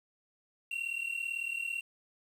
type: tone pair together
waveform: triangle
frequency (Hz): 2715 / 2753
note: F7 / F7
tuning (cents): -50 / -25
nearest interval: unison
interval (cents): 25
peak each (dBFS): -36 / -34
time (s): 0.71-1.81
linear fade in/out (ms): 5
effects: 10-bit